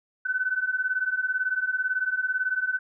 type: beating tone pair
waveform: sine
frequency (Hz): 1500 / 1518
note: F#6 / F#6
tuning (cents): +23 / +44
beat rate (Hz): 18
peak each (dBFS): -28 / -26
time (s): 0.25-2.79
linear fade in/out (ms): 10
effects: none